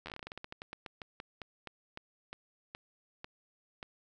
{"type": "slowing click train", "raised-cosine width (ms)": 0.3, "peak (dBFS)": -26, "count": 26, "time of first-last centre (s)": [0.06, 3.829], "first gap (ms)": 11, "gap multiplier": 1.18, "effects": []}